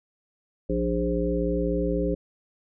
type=harmonic tone with a mistuned harmonic; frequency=58.27 Hz; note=A#1; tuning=in tune; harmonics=1 / 3 / 5 / 7 / 9; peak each=-29 / -29 / -29 / -29 / -29 dBFS; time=0.69-2.15 s; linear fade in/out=10 ms; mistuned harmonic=5; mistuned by=+24 cents; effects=none